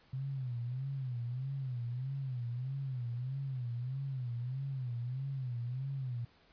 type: tone with vibrato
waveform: sine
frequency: 127.9 Hz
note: C3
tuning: 39 cents flat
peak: -35 dBFS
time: 0.13-6.25 s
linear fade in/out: 5 ms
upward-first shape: sine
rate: 1.6 Hz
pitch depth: 130 cents each way
effects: pink hiss -65 dBFS RMS until 6.52 s + resampled to 11025 Hz